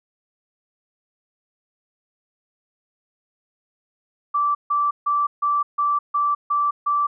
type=tone bursts; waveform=sine; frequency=1165 Hz; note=D6; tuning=14 cents flat; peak=-17 dBFS; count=8; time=4.34-7.07 s; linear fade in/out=10 ms; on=210 ms; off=150 ms; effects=none